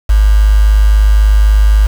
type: tone with quantisation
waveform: sine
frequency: 51.9 Hz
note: G#1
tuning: in tune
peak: -4 dBFS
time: 0.09-1.87 s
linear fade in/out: 10 ms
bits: 4
effects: none